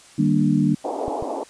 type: chord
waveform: sine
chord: Eb major seventh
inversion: none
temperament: equal with one note detuned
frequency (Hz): 153.33 / 196 / 233.1 / 293.7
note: Eb3 / G3 / Bb3 / D4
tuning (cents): -25 / 0 / 0 / 0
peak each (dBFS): -21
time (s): 0.18-0.75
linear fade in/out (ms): 10
type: band-pass noise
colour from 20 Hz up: white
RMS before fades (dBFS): -27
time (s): 0.84-1.44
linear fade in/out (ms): 10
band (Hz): 270 to 880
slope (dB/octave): 48
type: clicks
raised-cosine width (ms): 5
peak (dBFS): -21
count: 2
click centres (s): 1.081 / 1.225
effects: white hiss -48 dBFS RMS until 1.49 s + resampled to 22050 Hz